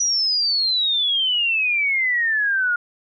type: exponential sweep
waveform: sine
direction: down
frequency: 5890 to 1414 Hz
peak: -17 dBFS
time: 0-2.76 s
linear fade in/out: 5 ms
effects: none

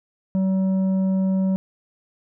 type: tone with tanh clipping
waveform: triangle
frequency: 190 Hz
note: F#3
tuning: 46 cents sharp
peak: -19 dBFS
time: 0.35-1.56 s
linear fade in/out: 0 ms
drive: 11 dB
effects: none

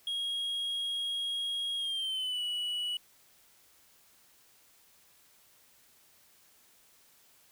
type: tone with pitch glide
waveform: triangle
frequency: 3281 to 2940 Hz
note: G#7 to F#7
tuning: -22 to -12 cents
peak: -30 dBFS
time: 0.07-2.97 s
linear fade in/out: 2 ms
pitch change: -190 cents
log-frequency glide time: 1.77-2.42 s
effects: white hiss -63 dBFS RMS until 7.51 s

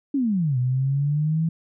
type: exponential two-way sweep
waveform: sine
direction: down then up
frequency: 291.7 to 123.47 to 165.2 Hz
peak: -19 dBFS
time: 0.14-1.49 s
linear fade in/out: 5 ms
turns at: 0.58 s
effects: none

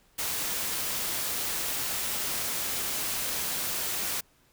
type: noise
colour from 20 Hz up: white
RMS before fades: -31 dBFS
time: 0.18-4.21 s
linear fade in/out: 10 ms
effects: pink hiss -64 dBFS RMS until 4.52 s

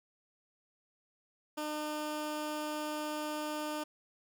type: tone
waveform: 15% pulse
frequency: 302.7 Hz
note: D#4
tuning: 48 cents flat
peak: -29 dBFS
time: 1.57-3.84 s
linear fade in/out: 10 ms
effects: none

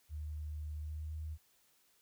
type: tone with pitch glide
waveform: sine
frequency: 75.9 to 77.85 Hz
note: D#2 to D#2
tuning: -42 to +2 cents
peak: -39 dBFS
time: 0.09-1.38 s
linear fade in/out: 50 ms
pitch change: +44 cents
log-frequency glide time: 0.79-1.14 s
effects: white hiss -71 dBFS RMS until 2.01 s

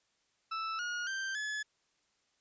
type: tone with pitch steps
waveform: 40% pulse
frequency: 1318.5 / 1437.8 / 1568 / 1709.9 Hz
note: E6 / F6 / G6 / A6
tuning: 0 / +50 / 0 / -50 cents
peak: -34 dBFS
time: 0.51-1.63 s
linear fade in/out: 10 ms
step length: 280 ms
effects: white hiss -75 dBFS RMS until 2.4 s + resampled to 16000 Hz

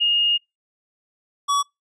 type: tone pair in turn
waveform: sine / square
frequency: 2847 / 1134.4 Hz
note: F7 / C#6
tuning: +33 / +40 cents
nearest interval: octave + major third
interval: 1593 cents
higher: first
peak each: -16 / -18 dBFS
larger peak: first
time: 0-0.38 / 1.48-1.63 s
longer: first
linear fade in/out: 20 ms
effects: noise-tail reverb RT60 0.2 s tail -26 dB re dry + resampled to 22050 Hz

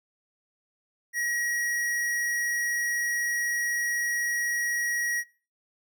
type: tone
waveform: square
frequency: 1904 Hz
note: A#6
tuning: 36 cents sharp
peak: -27 dBFS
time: 1.13-5.24 s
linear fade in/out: 50 ms
effects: noise-tail reverb RT60 0.4 s tail -23 dB re dry

